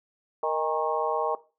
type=harmonic tone with a mistuned harmonic; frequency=155.56 Hz; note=D#3; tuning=in tune; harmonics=3 / 4 / 5 / 6 / 7; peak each=-29 / -30 / -31 / -32 / -32 dBFS; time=0.43-1.35 s; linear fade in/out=2 ms; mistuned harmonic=5; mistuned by=+62 cents; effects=noise-tail reverb RT60 0.3 s tail -17 dB re dry